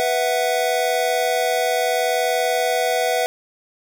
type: chord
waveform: square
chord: B suspended fourth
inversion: none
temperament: equal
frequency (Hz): 493.9 / 659.3 / 740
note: B4 / E5 / F#5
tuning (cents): 0 / 0 / 0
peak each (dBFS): -23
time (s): 0-3.26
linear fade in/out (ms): 0
effects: none